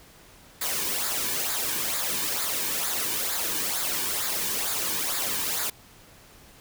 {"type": "noise with flanger", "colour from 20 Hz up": "white", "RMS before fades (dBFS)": -28, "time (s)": [0.61, 5.7], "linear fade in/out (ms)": 5, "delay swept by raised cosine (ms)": [0.34, 1.54], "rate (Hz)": 2.2, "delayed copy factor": -0.6, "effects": ["pink hiss -52 dBFS RMS until 6.6 s"]}